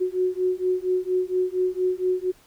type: beating tone pair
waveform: sine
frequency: 365.4 / 369.7 Hz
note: F#4 / F#4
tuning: -22 / -1 cents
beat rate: 4.3 Hz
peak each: -24 dBFS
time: 0-2.32 s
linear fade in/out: 20 ms
effects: pink hiss -56 dBFS RMS until 2.46 s